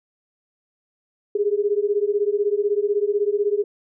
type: beating tone pair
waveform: sine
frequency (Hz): 402.9 / 418.9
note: G4 / G#4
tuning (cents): +48 / +15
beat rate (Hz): 16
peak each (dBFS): -21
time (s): 1.35-3.64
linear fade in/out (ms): 5
effects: none